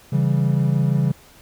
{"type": "chord", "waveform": "triangle", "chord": "C# diminished", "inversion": "none", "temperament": "equal", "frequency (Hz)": [138.59, 164.81, 196], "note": ["C#3", "E3", "G3"], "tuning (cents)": [0, 0, 0], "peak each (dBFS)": [-16, -19, -22], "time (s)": [0.12, 1.12], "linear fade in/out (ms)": 10, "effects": ["pink hiss -49 dBFS RMS until 1.41 s"]}